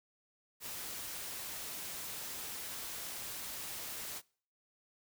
white noise, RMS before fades -43 dBFS, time 0.6-4.22 s, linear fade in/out 50 ms, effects noise-tail reverb RT60 0.5 s tail -25 dB re dry

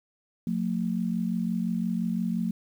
sine tone pair together, 180 / 225.8 Hz, F#3 / A3, -47 / +45 cents, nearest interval major third, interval 392 cents, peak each -28 dBFS, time 0.47-2.51 s, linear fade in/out 2 ms, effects 9-bit

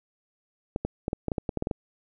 clicks, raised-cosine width 2 ms, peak -14 dBFS, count 12, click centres 0.761 / 0.85 / 1.081 / 1.131 / 1.283 / 1.318 / 1.382 / 1.492 / 1.573 / 1.624 / 1.671 / 1.712 s, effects none

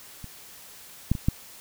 clicks, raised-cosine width 5 ms, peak -26 / -8 / -19 / -8 dBFS, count 4, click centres 0.243 / 1.116 / 1.152 / 1.285 s, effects white hiss -47 dBFS RMS until 1.6 s

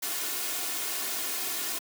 white noise with comb filter, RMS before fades -32 dBFS, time 0.02-1.79 s, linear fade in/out 10 ms, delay 2.8 ms, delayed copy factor +0.6, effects high-pass 200 Hz 12 dB/octave

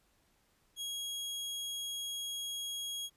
sawtooth tone, 3300 Hz, G#7, 12 cents flat, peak -34 dBFS, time 0.76-3.1 s, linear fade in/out 50 ms, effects pink hiss -72 dBFS RMS until 3.16 s + resampled to 32000 Hz

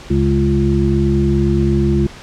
harmonic tone with a mistuned harmonic, 69.3 Hz, C#2, in tune, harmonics 1 / 2 / 3 / 5, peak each -17 / -17 / -17 / -17 dBFS, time 0.1-2.07 s, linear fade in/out 5 ms, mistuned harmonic 1, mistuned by +34 cents, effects pink hiss -36 dBFS RMS until 2.22 s + low-pass 6000 Hz 12 dB/octave

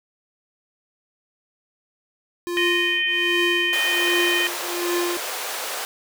square tone with tremolo, 349.2 Hz, F4, in tune, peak -21 dBFS, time 2.47-5.17 s, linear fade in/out 0 ms, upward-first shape triangle, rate 1.3 Hz, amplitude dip 100%
harmonic tone, 617 Hz, D#5, 15 cents flat, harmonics 3 / 4 / 5, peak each -23 / -24 / -24 dBFS, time 2.57-4.47 s, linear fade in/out 0 ms
pink high-pass noise, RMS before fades -29 dBFS, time 3.73-5.85 s, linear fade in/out 0 ms, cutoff 480 Hz, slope 24 dB/octave
effects none

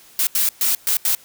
blue noise bursts at uneven times, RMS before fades -18 dBFS, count 5, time 0.19-0.27 / 0.35-0.49 / 0.61-0.75 / 0.87-0.97 / 1.05-1.15 s, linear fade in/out 2 ms, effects white hiss -48 dBFS RMS until 1.24 s

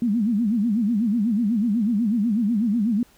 sine tone with vibrato, 220 Hz, A3, in tune, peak -18 dBFS, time 0.02-3.03 s, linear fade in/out 2 ms, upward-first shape sine, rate 8.1 Hz, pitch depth 190 cents each way, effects pink hiss -56 dBFS RMS until 3.17 s

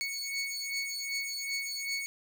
20% pulse beating tone pair, 2217 / 2219.6 Hz, C#7 / C#7, 0 / +2 cents, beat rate 2.6 Hz, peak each -31 dBFS, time 0.01-2.06 s, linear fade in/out 0 ms, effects none

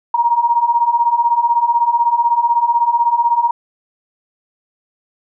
sine beating tone pair, 932 / 948 Hz, A#5 / A#5, -1 / +29 cents, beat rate 16 Hz, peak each -16 / -13 dBFS, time 0.14-3.51 s, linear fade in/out 5 ms, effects none

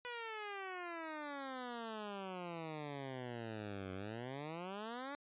10% pulse exponential two-way sweep, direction down then up, 493.9 to 92.5 to 291.9 Hz, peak -35 dBFS, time 0.05-5.15 s, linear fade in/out 0 ms, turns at 3.93 s, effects resampled to 8000 Hz

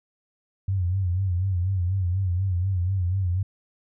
sine tone with vibrato, 92.4 Hz, F#2, 2 cents flat, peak -21 dBFS, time 0.68-3.43 s, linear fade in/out 5 ms, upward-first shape sine, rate 4.1 Hz, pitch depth 100 cents each way, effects none

